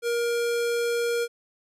square tone, 471.8 Hz, A#4, 21 cents sharp, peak -24 dBFS, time 0.02-1.28 s, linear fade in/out 50 ms, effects resampled to 32000 Hz

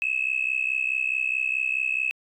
sine tone with amplitude modulation, 2588 Hz, E7, 32 cents flat, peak -18 dBFS, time 0.02-2.11 s, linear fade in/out 0 ms, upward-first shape sine, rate 64.7 Hz, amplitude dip 95%, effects tanh soft clip ceiling -15 dBFS

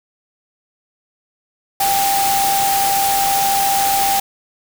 sine tone in noise, 790 Hz, G5, 13 cents sharp, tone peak -15 dBFS, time 1.8-4.2 s, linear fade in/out 5 ms, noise white, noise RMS -20 dBFS, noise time 1.8-4.2 s, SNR +2 dB, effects none

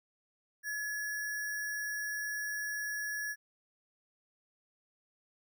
sine tone with sample-and-hold, 1701 Hz, G#6, 41 cents sharp, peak -34 dBFS, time 0.63-3.36 s, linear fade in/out 50 ms, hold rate 7350 Hz, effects none

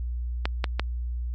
clicks, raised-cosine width 0.3 ms, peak -9 dBFS, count 3, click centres 0.455 / 0.642 / 0.796 s, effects added 60 Hz sine -27 dBFS peak until 1.34 s + MP3 32 kbps

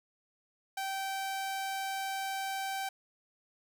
sawtooth tone, 776 Hz, G5, 18 cents flat, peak -30 dBFS, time 0.77-2.89 s, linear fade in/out 5 ms, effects none

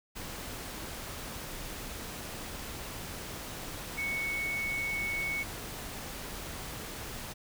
sine tone in noise, 2217 Hz, C#7, in tune, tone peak -31 dBFS, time 3.97-5.44 s, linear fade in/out 20 ms, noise pink, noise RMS -41 dBFS, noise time 0.15-7.34 s, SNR +7 dB, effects none

